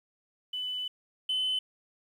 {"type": "tone pair in turn", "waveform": "sine", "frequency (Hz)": [2997, 3034], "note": ["F#7", "F#7"], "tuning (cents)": [22, 43], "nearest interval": "unison", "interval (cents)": 21, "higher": "second", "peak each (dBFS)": [-31, -25], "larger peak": "second", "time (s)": [[0.53, 0.88], [1.29, 1.59]], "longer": "first", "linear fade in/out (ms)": 5, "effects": ["tanh soft clip ceiling -24 dBFS", "10-bit"]}